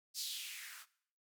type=noise with band-pass filter sweep; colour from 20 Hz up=violet; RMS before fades=-45 dBFS; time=0.14-0.86 s; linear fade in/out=50 ms; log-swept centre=5000 to 1200 Hz; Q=3.3; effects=noise-tail reverb RT60 0.6 s tail -19 dB re dry